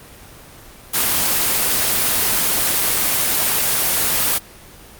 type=noise; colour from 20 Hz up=white; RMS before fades=-17 dBFS; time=0.93-4.39 s; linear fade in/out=20 ms; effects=pink hiss -41 dBFS RMS until 4.99 s + Opus 24 kbps